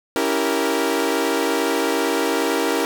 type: chord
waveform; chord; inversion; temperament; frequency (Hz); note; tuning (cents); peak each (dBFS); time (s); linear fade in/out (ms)
sawtooth; C# diminished seventh; none; equal with one note detuned; 280.9 / 329.6 / 392 / 466.2; C#4 / E4 / G4 / Bb4; +23 / 0 / 0 / 0; -21 / -20 / -21 / -19; 0.16-2.85; 0
effects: none